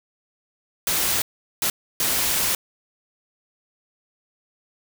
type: noise bursts at uneven times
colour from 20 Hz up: white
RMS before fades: -22 dBFS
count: 3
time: 0.87-1.22 / 1.62-1.7 / 2-2.55 s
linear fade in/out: 2 ms
effects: none